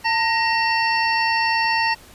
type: harmonic tone with a mistuned harmonic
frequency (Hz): 902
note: A5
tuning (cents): +43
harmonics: 1 / 2 / 3 / 5 / 6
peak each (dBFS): -20 / -22 / -25 / -28 / -31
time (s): 0.04-1.95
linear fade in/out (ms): 20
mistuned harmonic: 2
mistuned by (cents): +72
effects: pink hiss -46 dBFS RMS until 2.14 s + resampled to 32000 Hz